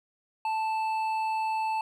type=tone with hard clipping; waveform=sine; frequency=880 Hz; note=A5; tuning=in tune; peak=-28 dBFS; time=0.45-1.81 s; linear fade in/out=2 ms; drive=7 dB; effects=none